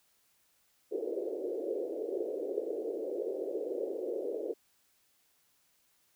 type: band-pass noise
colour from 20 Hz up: pink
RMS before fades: -36 dBFS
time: 0.91-4.54 s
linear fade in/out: 20 ms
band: 350 to 530 Hz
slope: 48 dB/octave
effects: white hiss -71 dBFS RMS until 6.15 s